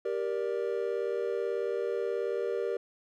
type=chord; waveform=triangle; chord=G minor; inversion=none; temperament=just; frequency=392 / 470.4 / 588 Hz; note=G4 / Bb4 / D5; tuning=0 / +16 / +2 cents; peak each=-31 / -30 / -35 dBFS; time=0.05-2.77 s; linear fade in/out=5 ms; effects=none